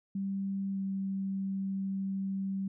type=tone with pitch glide; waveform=sine; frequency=195.5 to 193.81 Hz; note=G3 to G3; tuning=-4 to -19 cents; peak=-31 dBFS; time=0.15-2.68 s; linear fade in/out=5 ms; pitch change=-15 cents; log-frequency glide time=0.72-0.79 s; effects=none